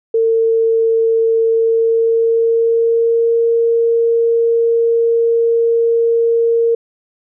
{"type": "tone with pitch glide", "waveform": "sine", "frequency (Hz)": [452.7, 462.5], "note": ["A4", "A#4"], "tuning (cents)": [49, -14], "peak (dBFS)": -10, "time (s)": [0.14, 6.75], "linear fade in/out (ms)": 5, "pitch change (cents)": 37, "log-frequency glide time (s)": [1.42, 3.34], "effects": []}